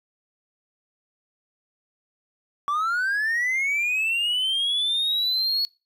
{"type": "linear sweep", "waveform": "triangle", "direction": "up", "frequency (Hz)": [1132, 4388], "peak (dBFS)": -19, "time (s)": [2.68, 5.65], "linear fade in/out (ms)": 0, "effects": ["noise-tail reverb RT60 0.3 s tail -26 dB re dry", "tanh soft clip ceiling -15 dBFS"]}